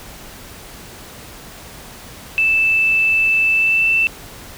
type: tone with pitch glide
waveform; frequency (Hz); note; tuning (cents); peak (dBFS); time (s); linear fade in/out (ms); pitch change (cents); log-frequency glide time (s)
sine; 2640 to 2663; E7 to E7; +2 to +17; -12; 2.38-4.07; 0; +15; 3.51-3.89
effects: pink hiss -37 dBFS RMS until 4.57 s